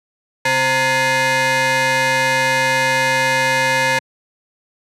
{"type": "ring-modulated tone", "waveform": "20% pulse", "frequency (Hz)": 392, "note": "G4", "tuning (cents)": 0, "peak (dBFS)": -6, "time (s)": [0.45, 3.99], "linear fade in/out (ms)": 5, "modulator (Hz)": 1310, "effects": ["high-pass 150 Hz 12 dB/octave", "low-pass 10000 Hz 12 dB/octave"]}